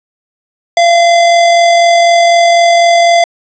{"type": "tone with amplitude modulation", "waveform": "square", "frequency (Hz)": 685, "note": "F5", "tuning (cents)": -34, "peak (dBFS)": -4, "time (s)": [0.77, 3.24], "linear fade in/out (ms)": 2, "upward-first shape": "sine", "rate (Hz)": 44, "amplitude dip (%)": 25, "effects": ["resampled to 16000 Hz", "7-bit"]}